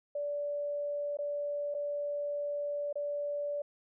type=tone with dropouts; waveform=sine; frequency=580 Hz; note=D5; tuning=22 cents flat; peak=-32 dBFS; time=0.15-3.62 s; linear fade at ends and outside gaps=5 ms; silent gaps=1.171-1.187 / 1.742-1.747 / 2.928-2.955 s; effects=none